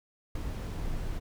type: noise with ADSR envelope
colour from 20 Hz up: brown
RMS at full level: -30 dBFS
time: 0.35-1.2 s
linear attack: 5 ms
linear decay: 6 ms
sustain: -4 dB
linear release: 26 ms
effects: none